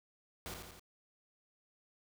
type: noise with echo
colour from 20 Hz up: pink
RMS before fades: -44 dBFS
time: 0.46-0.54 s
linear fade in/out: 0 ms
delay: 85 ms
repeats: 3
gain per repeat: -4 dB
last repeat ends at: 0.795 s
effects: none